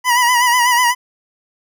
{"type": "tone with vibrato", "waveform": "25% pulse", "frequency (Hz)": 976, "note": "B5", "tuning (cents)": -21, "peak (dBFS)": -7, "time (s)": [0.04, 0.95], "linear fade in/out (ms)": 50, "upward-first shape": "sine", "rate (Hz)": 8.1, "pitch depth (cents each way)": 59, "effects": []}